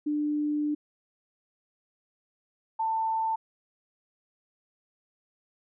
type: tone pair in turn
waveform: sine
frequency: 297.4 / 891.2 Hz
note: D4 / A5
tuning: +22 / +22 cents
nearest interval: octave + perfect fifth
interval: 1900 cents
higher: second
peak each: -25 dBFS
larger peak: neither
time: 0.06-0.75 / 2.79-3.36 s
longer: first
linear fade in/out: 10 ms
effects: none